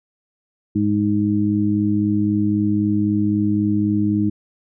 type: harmonic tone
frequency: 103.83 Hz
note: G#2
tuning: in tune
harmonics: 1 / 2 / 3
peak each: -23 / -19 / -19 dBFS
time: 0.75-4.3 s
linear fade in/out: 10 ms
effects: none